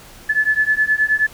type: beating tone pair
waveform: sine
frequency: 1725 / 1734.5 Hz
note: A6 / A6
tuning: -35 / -25 cents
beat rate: 9.5 Hz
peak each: -17 dBFS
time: 0.29-1.27 s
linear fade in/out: 10 ms
effects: pink hiss -42 dBFS RMS until 1.33 s